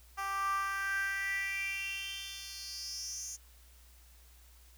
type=tone with high-pass filter sweep; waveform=10% pulse; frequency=392 Hz; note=G4; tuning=in tune; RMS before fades=-37 dBFS; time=0.17-3.37 s; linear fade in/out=20 ms; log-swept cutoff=950 to 6800 Hz; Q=6.6; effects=added 60 Hz sine -57 dBFS peak until 4.77 s + white hiss -63 dBFS RMS until 4.77 s